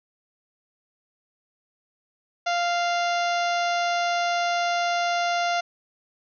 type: harmonic tone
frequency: 696 Hz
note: F5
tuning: 6 cents flat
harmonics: 1 / 2 / 3 / 4 / 5 / 6 / 7 / 8 / 9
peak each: -23 / -29 / -33 / -35 / -37 / -39 / -40 / -41 / -42 dBFS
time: 2.46-5.61 s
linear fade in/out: 10 ms
effects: none